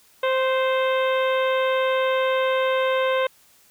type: harmonic tone with a mistuned harmonic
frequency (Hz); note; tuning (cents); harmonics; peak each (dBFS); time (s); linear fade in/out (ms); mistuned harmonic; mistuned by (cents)
523.3; C5; 0; 1 / 2 / 3 / 4 / 5 / 6 / 7; -20 / -26 / -30 / -32 / -34 / -36 / -37; 0.23-3.27; 5; 3; -22
effects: white hiss -56 dBFS RMS until 3.7 s